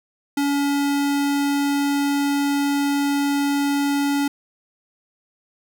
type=tone; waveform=square; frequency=283.4 Hz; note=C#4; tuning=38 cents sharp; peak=-19 dBFS; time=0.37-4.28 s; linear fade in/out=5 ms; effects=none